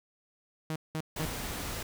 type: tone bursts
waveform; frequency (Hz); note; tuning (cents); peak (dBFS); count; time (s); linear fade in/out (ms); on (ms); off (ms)
sawtooth; 157.5; D#3; +21; -28; 3; 0.7-1.254; 0; 58; 190
type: noise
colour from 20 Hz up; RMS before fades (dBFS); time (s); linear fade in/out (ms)
pink; -37; 1.16-1.83; 5
effects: none